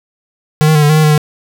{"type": "tone with pitch steps", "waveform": "square", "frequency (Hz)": [153.2, 156.5, 150.4, 147.1, 154.6, 155.7, 152.2, 150.7], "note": ["D#3", "D#3", "D3", "D3", "D#3", "D#3", "D#3", "D3"], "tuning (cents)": [-27, 10, 42, 3, -11, 2, -38, 45], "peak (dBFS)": -7, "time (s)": [0.61, 1.178], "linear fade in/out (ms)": 0, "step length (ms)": 71, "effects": []}